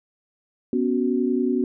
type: chord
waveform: sine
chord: B suspended second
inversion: none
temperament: just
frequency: 246.9 / 277.8 / 370.4 Hz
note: B3 / C#4 / F#4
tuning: 0 / +4 / +2 cents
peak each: -22 / -25 / -24 dBFS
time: 0.73-1.64 s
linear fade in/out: 2 ms
effects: none